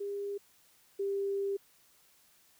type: tone pair in turn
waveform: sine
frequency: 402.8 / 396.3 Hz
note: G4 / G4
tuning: +47 / +19 cents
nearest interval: unison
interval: 28 cents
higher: first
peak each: -34 / -30 dBFS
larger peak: second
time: 0-0.38 / 0.99-1.57 s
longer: second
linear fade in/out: 10 ms
effects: white hiss -65 dBFS RMS until 2.59 s